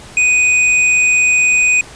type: tone with hard clipping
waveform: sine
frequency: 2489 Hz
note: D#7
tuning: in tune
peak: -10 dBFS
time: 0.17-1.81 s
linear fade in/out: 2 ms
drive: 17 dB
effects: pink hiss -36 dBFS RMS until 1.95 s + resampled to 22050 Hz